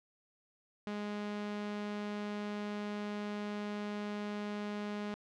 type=tone; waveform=sawtooth; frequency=207.4 Hz; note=G#3; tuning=2 cents flat; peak=-33 dBFS; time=0.87-5.14 s; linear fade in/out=0 ms; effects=low-pass 4000 Hz 12 dB/octave